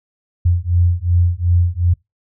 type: beating tone pair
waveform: sine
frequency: 86.2 / 88.9 Hz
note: F2 / F2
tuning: -22 / +31 cents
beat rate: 2.7 Hz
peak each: -15 dBFS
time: 0.45-1.94 s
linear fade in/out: 10 ms
effects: noise-tail reverb RT60 0.2 s tail -26 dB re dry